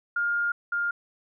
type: tone pair in turn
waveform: sine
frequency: 1412 / 1407 Hz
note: F6 / F6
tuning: +19 / +12 cents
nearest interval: unison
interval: 7 cents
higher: first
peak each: -23 / -24 dBFS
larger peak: first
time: 0.16-0.52 / 0.72-0.91 s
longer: first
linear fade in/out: 5 ms
effects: none